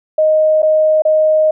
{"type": "tone with dropouts", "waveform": "sine", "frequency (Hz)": 622.3, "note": "D#5", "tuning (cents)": 0, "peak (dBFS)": -8, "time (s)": [0.18, 1.51], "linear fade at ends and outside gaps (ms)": 5, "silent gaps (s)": [[0.621, 0.628], [1.021, 1.051]], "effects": []}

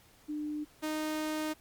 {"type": "tone pair in turn", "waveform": ["sine", "sawtooth"], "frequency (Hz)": [300, 309.1], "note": ["D4", "D#4"], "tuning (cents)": [37, -11], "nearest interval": "minor second", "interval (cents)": 52, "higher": "second", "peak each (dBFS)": [-33, -28], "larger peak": "second", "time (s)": [[0.28, 0.65], [0.82, 1.54]], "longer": "second", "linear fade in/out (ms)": 20, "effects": ["pink hiss -61 dBFS RMS until 1.6 s", "MP3 96 kbps"]}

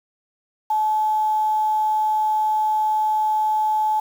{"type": "tone with quantisation", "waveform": "sine", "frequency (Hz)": 861, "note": "A5", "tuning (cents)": -38, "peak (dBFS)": -17, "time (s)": [0.7, 4], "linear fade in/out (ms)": 5, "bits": 7, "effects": []}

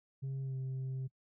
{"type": "tone with pitch glide", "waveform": "sine", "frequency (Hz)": [134.9, 131.51], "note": ["C#3", "C3"], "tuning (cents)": [-47, 9], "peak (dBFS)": -33, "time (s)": [0.22, 1.08], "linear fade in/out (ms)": 20, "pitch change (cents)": -44, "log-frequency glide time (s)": [0.42, 0.56], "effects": ["noise-tail reverb RT60 0.1 s tail -24 dB re dry", "tanh soft clip ceiling -35 dBFS"]}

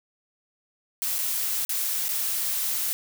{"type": "noise with dropouts", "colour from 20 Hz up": "blue", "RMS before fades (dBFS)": -27, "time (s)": [1.02, 2.93], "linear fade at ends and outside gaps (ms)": 0, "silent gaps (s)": [[1.183, 1.188], [1.65, 1.693], [2.083, 2.09]], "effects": []}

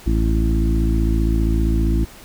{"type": "harmonic tone with a mistuned harmonic", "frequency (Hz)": 55.3, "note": "A1", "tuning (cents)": 9, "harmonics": [1, 2, 3, 4, 5, 6], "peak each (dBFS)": [-16, -25, -27, -26, -27, -25], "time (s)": [0.06, 2.05], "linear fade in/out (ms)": 10, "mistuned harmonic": 1, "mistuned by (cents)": 25, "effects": ["pink hiss -42 dBFS RMS until 2.24 s"]}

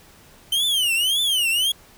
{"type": "tone with vibrato", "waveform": "45% pulse", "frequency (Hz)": 3062, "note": "G7", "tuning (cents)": -41, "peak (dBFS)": -18, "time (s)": [0.52, 1.72], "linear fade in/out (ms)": 5, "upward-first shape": "triangle", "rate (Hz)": 1.8, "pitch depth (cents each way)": 260, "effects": ["pink hiss -50 dBFS RMS until 1.97 s"]}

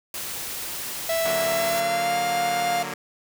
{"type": "noise", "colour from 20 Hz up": "white", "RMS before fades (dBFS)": -32, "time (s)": [0.14, 1.8], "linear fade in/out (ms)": 2}
{"type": "tone with pitch glide", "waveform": "45% pulse", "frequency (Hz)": [659.3, 702.6], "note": ["E5", "F5"], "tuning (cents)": [0, 10], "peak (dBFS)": -22, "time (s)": [1.09, 2.83], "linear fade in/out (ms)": 5, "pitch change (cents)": 110, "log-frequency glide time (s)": [1.44, 2.17]}
{"type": "chord", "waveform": "5% pulse", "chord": "D augmented", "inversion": "none", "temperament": "equal with one note detuned", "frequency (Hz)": [147.85, 185, 233.1], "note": ["D3", "F#3", "A#3"], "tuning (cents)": [12, 0, 0], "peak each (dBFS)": -23, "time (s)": [1.25, 2.94], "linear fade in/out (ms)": 2}
{"effects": []}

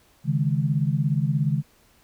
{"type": "chord", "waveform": "sine", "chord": "C# suspended second", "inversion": "none", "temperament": "equal", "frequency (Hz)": [138.59, 155.56, 207.7], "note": ["C#3", "D#3", "G#3"], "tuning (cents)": [0, 0, 0], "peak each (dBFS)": [-23, -23, -29], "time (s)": [0.24, 1.63], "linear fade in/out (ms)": 50, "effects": ["pink hiss -59 dBFS RMS until 2.03 s"]}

